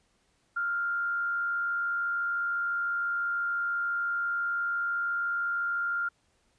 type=tone with frequency modulation; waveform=sine; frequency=1396.9 Hz; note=F6; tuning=in tune; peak=-27 dBFS; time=0.56-6.09 s; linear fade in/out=10 ms; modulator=74.1 Hz; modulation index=0.34; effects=pink hiss -70 dBFS RMS until 6.58 s + resampled to 22050 Hz